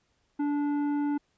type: tone with tanh clipping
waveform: sine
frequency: 290.4 Hz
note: D4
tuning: 19 cents flat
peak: -27 dBFS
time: 0.39-1.18 s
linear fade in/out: 10 ms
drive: 10 dB
effects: pink hiss -72 dBFS RMS until 1.37 s + resampled to 16000 Hz